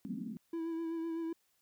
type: band-pass noise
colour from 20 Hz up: white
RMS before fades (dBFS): -41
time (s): 0.05-0.37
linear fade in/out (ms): 0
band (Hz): 180 to 260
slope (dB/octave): 48
type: tone with vibrato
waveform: triangle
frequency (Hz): 329.6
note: E4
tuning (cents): 0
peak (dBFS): -33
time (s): 0.53-1.33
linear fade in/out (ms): 5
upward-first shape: sine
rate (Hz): 7.9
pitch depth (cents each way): 26
effects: white hiss -75 dBFS RMS until 1.61 s